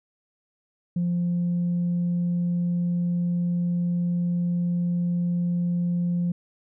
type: tone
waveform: sine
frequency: 174.61 Hz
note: F3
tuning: in tune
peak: -20 dBFS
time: 0.96-6.32 s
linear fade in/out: 5 ms
effects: tanh soft clip ceiling -19 dBFS